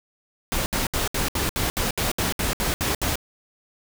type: noise bursts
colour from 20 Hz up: pink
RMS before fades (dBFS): -24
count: 13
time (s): 0.52-3.156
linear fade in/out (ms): 0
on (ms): 140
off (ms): 68
effects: none